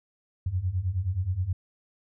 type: beating tone pair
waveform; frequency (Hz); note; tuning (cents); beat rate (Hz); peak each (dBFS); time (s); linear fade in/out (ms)
sine; 86.4 / 95.9; F2 / G2; -18 / -37; 9.5; -30 / -27; 0.46-1.53; 5
effects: none